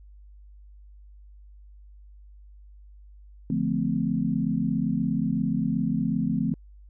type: chord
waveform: sine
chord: D minor seventh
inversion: none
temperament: equal with one note detuned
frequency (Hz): 146.83 / 174.61 / 220 / 257.1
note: D3 / F3 / A3 / C4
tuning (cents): 0 / 0 / 0 / -30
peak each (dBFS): -31 / -28 / -27 / -28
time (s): 3.5-6.54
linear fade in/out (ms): 2
effects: added 50 Hz sine -46 dBFS peak until 6.89 s